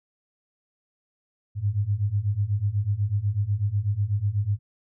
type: beating tone pair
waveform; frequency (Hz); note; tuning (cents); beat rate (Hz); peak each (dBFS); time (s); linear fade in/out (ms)
sine; 98 / 106.1; G2 / G#2; 0 / +38; 8.1; -26 / -24; 1.55-4.59; 50
effects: none